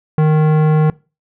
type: tone with tanh clipping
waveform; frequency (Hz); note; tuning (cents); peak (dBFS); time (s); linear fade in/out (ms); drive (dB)
sine; 154.6; D#3; -11; -11; 0.18-0.9; 2; 17
effects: noise-tail reverb RT60 0.3 s tail -22 dB re dry